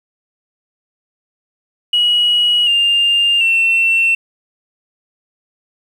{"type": "tone with pitch steps", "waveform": "sine", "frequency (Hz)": [2910, 2803, 2699], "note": ["F#7", "F7", "E7"], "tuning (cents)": [-29, 6, 40], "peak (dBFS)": -9, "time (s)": [1.93, 4.15], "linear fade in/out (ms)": 5, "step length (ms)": 740, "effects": ["tanh soft clip ceiling -6 dBFS", "7-bit"]}